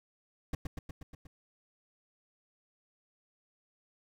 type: noise with echo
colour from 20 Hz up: brown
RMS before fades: -31 dBFS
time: 0.53-0.55 s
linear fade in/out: 5 ms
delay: 120 ms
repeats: 6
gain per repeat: -3 dB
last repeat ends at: 1.27 s
effects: none